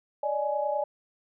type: tone cluster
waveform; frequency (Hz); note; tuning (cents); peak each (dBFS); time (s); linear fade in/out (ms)
sine; 576 / 606 / 838; D5 / D#5 / G#5; -34 / -46 / +15; -30; 0.23-0.84; 5
effects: none